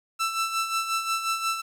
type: tone with tremolo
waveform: sawtooth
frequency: 1330 Hz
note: E6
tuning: 15 cents sharp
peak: -19 dBFS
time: 0.19-1.62 s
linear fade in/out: 20 ms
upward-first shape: sine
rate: 5.6 Hz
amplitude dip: 60%
effects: low-pass 12000 Hz 12 dB/octave + 9-bit